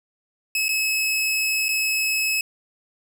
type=tone with dropouts; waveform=sawtooth; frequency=2581 Hz; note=E7; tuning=37 cents flat; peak=-17 dBFS; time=0.55-2.41 s; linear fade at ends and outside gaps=2 ms; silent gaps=0.683-0.69 / 1.684-1.689 s; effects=none